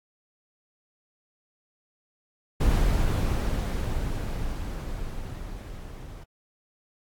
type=noise with level ramp; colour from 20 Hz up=brown; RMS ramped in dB=-21 to -40 dBFS; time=2.6-6.24 s; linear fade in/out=10 ms; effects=AAC 64 kbps